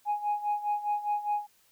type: tone with tremolo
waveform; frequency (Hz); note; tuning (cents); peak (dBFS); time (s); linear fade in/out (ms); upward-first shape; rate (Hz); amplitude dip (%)
sine; 830.6; G#5; 0; -23; 0.05-1.47; 50; sine; 4.9; 80
effects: tanh soft clip ceiling -22 dBFS + white hiss -65 dBFS RMS until 1.71 s